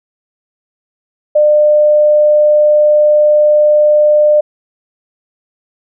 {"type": "tone", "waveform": "sine", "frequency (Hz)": 600, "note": "D5", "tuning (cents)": 37, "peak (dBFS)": -5, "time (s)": [1.35, 4.41], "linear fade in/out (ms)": 10, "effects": []}